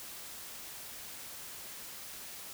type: silence
effects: white hiss -46 dBFS RMS until 2.53 s